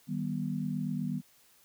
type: chord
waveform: sine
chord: Eb augmented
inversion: none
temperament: just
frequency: 155.56 / 194.45 / 243.1 Hz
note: Eb3 / G3 / B3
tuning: 0 / -14 / -27 cents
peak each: -35 / -35 / -35 dBFS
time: 0.07-1.22 s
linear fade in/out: 50 ms
effects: white hiss -63 dBFS RMS until 1.64 s